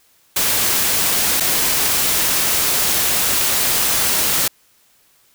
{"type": "noise with dropouts", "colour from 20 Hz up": "white", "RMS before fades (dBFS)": -17, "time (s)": [0.36, 4.48], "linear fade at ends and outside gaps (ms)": 5, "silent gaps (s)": [1.401, 1.405], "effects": ["white hiss -56 dBFS RMS until 5.34 s"]}